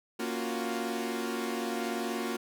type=chord; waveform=sawtooth; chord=Gb major seventh; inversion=first; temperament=equal; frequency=233.1 / 277.2 / 349.2 / 370 Hz; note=Bb3 / Db4 / F4 / Gb4; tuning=0 / 0 / 0 / 0 cents; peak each=-31 / -36 / -33 / -34 dBFS; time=0.19-2.37 s; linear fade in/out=10 ms; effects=none